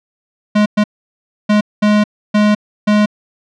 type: tone bursts at uneven times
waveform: square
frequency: 209.7 Hz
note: G#3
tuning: 17 cents sharp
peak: -9 dBFS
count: 6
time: 0.55-0.66 / 0.77-0.84 / 1.49-1.61 / 1.82-2.04 / 2.34-2.55 / 2.87-3.06 s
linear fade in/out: 10 ms
effects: low-pass 4000 Hz 12 dB/octave